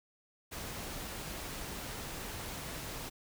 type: noise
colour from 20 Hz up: pink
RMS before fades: -42 dBFS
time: 0.51-3.1 s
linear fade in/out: 20 ms
effects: none

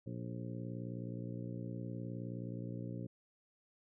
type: harmonic tone with a mistuned harmonic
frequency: 59.3 Hz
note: A#1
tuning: 30 cents sharp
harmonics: 2 / 3 / 4 / 5 / 6 / 7 / 8 / 9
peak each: -43 / -46 / -49 / -49 / -54 / -56 / -62 / -54 dBFS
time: 0.06-3.07 s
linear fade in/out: 10 ms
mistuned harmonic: 7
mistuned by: +42 cents
effects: none

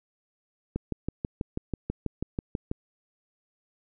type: click train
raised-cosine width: 3 ms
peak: -16 dBFS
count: 13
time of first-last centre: 0.76-2.714 s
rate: 6.14 Hz
effects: none

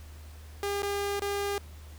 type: tone with dropouts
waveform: sawtooth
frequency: 403.2 Hz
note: G4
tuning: 49 cents sharp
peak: -25 dBFS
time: 0.63-1.58 s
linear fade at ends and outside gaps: 1 ms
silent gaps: 0.822-0.83 / 1.195-1.22 s
effects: added 76 Hz sine -44 dBFS peak until 1.98 s + pink hiss -55 dBFS RMS until 1.98 s

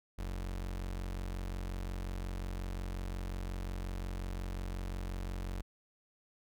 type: tone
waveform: 35% pulse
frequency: 45.59 Hz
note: F#1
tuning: 25 cents flat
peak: -35 dBFS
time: 0.18-5.62 s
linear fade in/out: 10 ms
effects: none

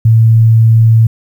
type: tone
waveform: sine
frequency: 112.8 Hz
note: A2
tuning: 44 cents sharp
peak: -3 dBFS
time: 0.05-1.07 s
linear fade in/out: 5 ms
effects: 7-bit

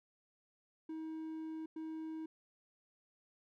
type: tone bursts at uneven times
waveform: triangle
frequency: 317.9 Hz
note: D#4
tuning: 37 cents sharp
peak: -39 dBFS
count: 2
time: 0.89-1.66 / 1.76-2.26 s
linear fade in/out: 5 ms
effects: none

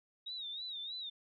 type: tone with vibrato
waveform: sine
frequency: 3761 Hz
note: A#7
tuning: 15 cents sharp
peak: -40 dBFS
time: 0.26-1.1 s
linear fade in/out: 10 ms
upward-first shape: sine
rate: 3.2 Hz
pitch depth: 110 cents each way
effects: none

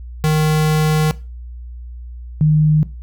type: tone pair in turn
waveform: square / sine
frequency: 154.7 / 153.54 Hz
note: D#3 / D#3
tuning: -10 / -23 cents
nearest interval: unison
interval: 13 cents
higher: first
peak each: -13 / -9 dBFS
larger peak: second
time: 0.24-1.11 / 2.41-2.83 s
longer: first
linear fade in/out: 0 ms
effects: noise-tail reverb RT60 0.3 s tail -18 dB re dry + added 60 Hz sine -29 dBFS peak until 3.02 s

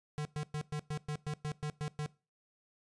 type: tone bursts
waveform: square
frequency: 150.1 Hz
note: D3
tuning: 38 cents sharp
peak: -35 dBFS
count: 11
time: 0.18-2.061 s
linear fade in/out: 0 ms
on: 71 ms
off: 110 ms
effects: noise-tail reverb RT60 0.3 s tail -20 dB re dry + resampled to 22050 Hz

